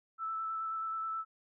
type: tone with vibrato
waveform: sine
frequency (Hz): 1318.5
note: E6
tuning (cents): 0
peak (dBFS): -34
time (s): 0.18-1.25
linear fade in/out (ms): 50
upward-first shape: square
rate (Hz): 9.4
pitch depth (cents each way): 10
effects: none